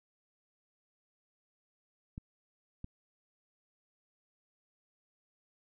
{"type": "clicks", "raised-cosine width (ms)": 5, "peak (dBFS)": -29, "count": 2, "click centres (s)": [2.179, 2.844], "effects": []}